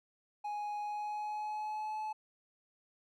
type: tone with pitch glide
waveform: triangle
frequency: 832 to 861.3 Hz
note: G#5 to A5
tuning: +3 to -37 cents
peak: -34 dBFS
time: 0.44-2.13 s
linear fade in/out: 10 ms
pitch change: +60 cents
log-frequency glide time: 0.8-2 s
effects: none